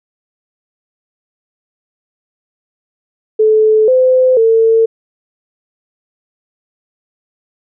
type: tone with pitch steps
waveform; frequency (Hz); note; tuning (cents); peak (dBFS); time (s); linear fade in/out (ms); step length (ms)
sine; 434 / 513 / 450.2; A4 / C5 / A4; -24 / -34 / +40; -6; 3.39-4.86; 10; 490
effects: none